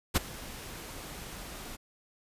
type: noise with ADSR envelope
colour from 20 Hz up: pink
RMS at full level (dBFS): -23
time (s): 0.14-1.77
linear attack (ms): 25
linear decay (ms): 18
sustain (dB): -20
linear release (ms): 23
effects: resampled to 32000 Hz